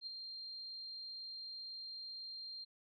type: tone with ADSR envelope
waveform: sine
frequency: 4186 Hz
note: C8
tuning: in tune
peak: -40 dBFS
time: 0.01-2.65 s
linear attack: 59 ms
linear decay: 7 ms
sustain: -5 dB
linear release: 18 ms
effects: none